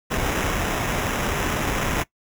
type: noise with sample-and-hold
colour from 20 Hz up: pink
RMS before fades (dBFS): -24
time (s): 0.1-2.04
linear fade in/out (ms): 20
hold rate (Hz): 4410
effects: noise-tail reverb RT60 0.1 s tail -20 dB re dry